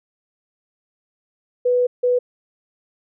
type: tone bursts at uneven times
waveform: sine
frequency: 493.9 Hz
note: B4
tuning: in tune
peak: -14 dBFS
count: 2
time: 1.65-1.87 / 2.03-2.19 s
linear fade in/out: 10 ms
effects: none